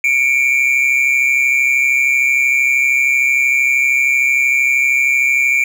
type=tone pair together; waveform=triangle; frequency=2242 / 2375 Hz; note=C#7 / D7; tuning=+19 / +19 cents; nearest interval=minor second; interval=100 cents; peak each=-14 / -11 dBFS; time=0.04-5.64 s; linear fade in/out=2 ms; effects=none